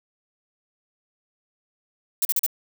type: noise bursts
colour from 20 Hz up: violet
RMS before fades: -21 dBFS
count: 4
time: 2.22-2.464 s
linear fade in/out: 2 ms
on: 31 ms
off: 40 ms
effects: none